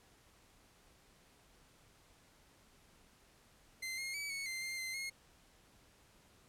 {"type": "tone with pitch steps", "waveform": "sawtooth", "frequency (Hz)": [2074, 2139, 2286, 2212, 2083, 2103, 2072, 2152], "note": ["C7", "C7", "D7", "C#7", "C7", "C7", "C7", "C7"], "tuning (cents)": [-16, 38, -47, -4, -8, 8, -17, 48], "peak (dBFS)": -36, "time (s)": [3.82, 5.1], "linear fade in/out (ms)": 10, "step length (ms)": 160, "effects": ["pink hiss -66 dBFS RMS until 6.48 s", "low-pass 12000 Hz 12 dB/octave"]}